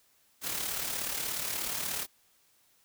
white noise with amplitude modulation, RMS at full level -32 dBFS, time 0.41-2.07 s, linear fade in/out 50 ms, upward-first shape sine, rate 36.7 Hz, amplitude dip 50%, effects white hiss -67 dBFS RMS until 2.84 s

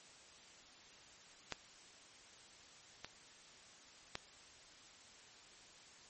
clicks, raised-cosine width 0.2 ms, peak -21 / -27 / -22 dBFS, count 3, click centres 1.523 / 3.046 / 4.154 s, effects white hiss -60 dBFS RMS until 6.09 s + MP3 32 kbps

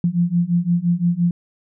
sine beating tone pair, 170.4 / 176.2 Hz, F3 / F3, -42 / +16 cents, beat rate 5.8 Hz, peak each -19 / -18 dBFS, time 0.04-1.31 s, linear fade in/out 2 ms, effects none

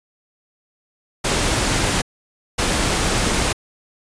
pink noise bursts at uneven times, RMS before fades -19 dBFS, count 2, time 1.24-2.02 / 2.58-3.53 s, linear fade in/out 10 ms, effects resampled to 22050 Hz

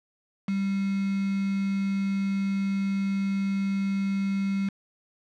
sine tone with quantisation, 196 Hz, G3, in tune, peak -24 dBFS, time 0.48-4.69 s, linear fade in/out 5 ms, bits 6, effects low-pass 4000 Hz 12 dB/octave

